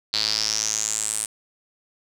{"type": "tone with band-pass filter sweep", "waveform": "square", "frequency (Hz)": 54.1, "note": "A1", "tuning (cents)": -29, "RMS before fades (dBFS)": -25, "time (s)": [0.13, 1.26], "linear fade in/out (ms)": 5, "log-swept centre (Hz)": [4300, 9000], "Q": 7.1, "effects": []}